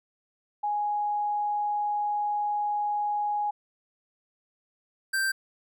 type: tone pair in turn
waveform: sine / square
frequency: 830.6 / 1568 Hz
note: G#5 / G6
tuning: 0 / 0 cents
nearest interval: major seventh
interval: 1100 cents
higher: second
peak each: -25 dBFS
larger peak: neither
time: 0.63-3.51 / 5.13-5.32 s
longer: first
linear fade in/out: 10 ms
effects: none